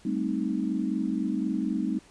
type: chord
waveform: sine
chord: A half-diminished seventh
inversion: third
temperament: equal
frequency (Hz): 196 / 220 / 261.6 / 311.1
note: G3 / A3 / C4 / Eb4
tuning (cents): 0 / 0 / 0 / 0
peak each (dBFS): -31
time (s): 0.05-1.99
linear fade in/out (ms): 5
effects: pink hiss -56 dBFS RMS until 2.1 s + resampled to 22050 Hz